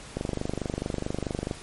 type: click train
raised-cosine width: 2 ms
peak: -15 dBFS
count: 34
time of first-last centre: 0.17-1.511 s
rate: 24.6 Hz
effects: pink hiss -44 dBFS RMS until 1.62 s + MP3 48 kbps